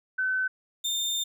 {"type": "tone pair in turn", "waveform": ["sine", "30% pulse"], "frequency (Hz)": [1520, 3615], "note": ["F#6", "A7"], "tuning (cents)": [46, 46], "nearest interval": "octave + minor third", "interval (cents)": 1500, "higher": "second", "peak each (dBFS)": -24, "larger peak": "neither", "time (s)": [[0.18, 0.48], [0.84, 1.24]], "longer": "second", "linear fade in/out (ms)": 10, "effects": []}